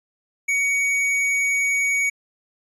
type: tone with tanh clipping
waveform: sine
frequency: 2245 Hz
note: C#7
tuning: 21 cents sharp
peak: -20 dBFS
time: 0.48-2.1 s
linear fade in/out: 10 ms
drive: 13 dB
effects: resampled to 24000 Hz